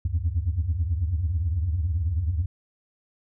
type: tone cluster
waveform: sine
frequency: 74.5 / 83.5 / 92.8 Hz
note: D2 / E2 / F#2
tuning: +25 / +23 / +6 cents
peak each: -26 dBFS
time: 0.05-2.46 s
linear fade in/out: 5 ms
effects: tanh soft clip ceiling -16 dBFS